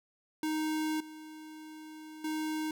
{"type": "tone with level steps", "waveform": "square", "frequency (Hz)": 311.1, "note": "D#4", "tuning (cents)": 0, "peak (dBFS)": [-31, -46, -33], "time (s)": [0.43, 2.71], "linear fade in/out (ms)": 2, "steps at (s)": [1, 2.24], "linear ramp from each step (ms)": 5, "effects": []}